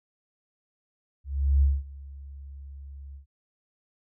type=tone with ADSR envelope; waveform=sine; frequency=69.3 Hz; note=C#2; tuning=in tune; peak=-16 dBFS; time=1.24-3.26 s; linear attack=380 ms; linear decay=210 ms; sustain=-23 dB; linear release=110 ms; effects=none